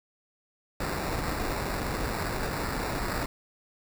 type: noise with sample-and-hold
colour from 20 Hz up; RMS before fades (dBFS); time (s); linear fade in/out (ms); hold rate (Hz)
pink; -31; 0.8-3.26; 5; 3150
effects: none